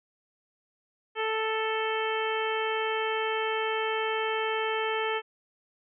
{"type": "harmonic tone with a mistuned harmonic", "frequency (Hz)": 440.1, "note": "A4", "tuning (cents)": 0, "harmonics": [1, 2, 3, 4, 5, 6, 7], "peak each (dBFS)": [-30, -33, -35, -36, -37, -38, -38], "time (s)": [1.15, 5.22], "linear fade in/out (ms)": 50, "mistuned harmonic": 7, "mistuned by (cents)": 17, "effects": []}